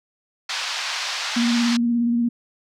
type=band-pass noise; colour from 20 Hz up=white; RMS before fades=-27 dBFS; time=0.49-1.77 s; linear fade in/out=5 ms; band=760 to 5300 Hz; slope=24 dB/octave
type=tone with vibrato; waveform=sine; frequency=236.5 Hz; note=A#3; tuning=25 cents sharp; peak=-17 dBFS; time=1.36-2.29 s; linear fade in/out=10 ms; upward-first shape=square; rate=17 Hz; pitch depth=21 cents each way
effects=none